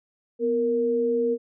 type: tone pair together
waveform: sine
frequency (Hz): 246.6 / 466.2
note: B3 / A#4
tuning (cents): -2 / 0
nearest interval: major seventh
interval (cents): 1102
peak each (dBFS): -28 / -21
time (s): 0.39-1.38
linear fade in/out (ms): 50
effects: none